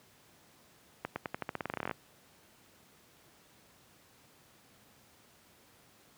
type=accelerating click train; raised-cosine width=0.5 ms; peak=-19 dBFS; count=18; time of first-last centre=1.05-1.912 s; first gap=110 ms; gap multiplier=0.89; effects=pink hiss -62 dBFS RMS until 6.17 s + high-pass 100 Hz 12 dB/octave